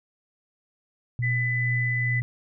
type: tone with tremolo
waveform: sine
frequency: 121.1 Hz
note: B2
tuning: 34 cents flat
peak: -23 dBFS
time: 1.19-2.22 s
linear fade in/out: 0 ms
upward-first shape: triangle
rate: 2.3 Hz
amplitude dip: 30%
type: tone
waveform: sine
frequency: 2000 Hz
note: B6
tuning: 21 cents sharp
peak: -25 dBFS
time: 1.22-2.21 s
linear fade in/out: 20 ms
effects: none